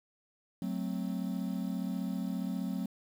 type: chord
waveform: triangle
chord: F# diminished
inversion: none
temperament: equal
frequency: 185 / 220 / 261.6 Hz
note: F#3 / A3 / C4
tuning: 0 / 0 / 0 cents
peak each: -33 / -36 / -36 dBFS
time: 0.62-2.86 s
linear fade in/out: 2 ms
effects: 9-bit